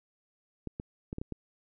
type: clicks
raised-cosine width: 3 ms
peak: -23 dBFS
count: 6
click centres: 0.673 / 0.799 / 1.129 / 1.184 / 1.215 / 1.323 s
effects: none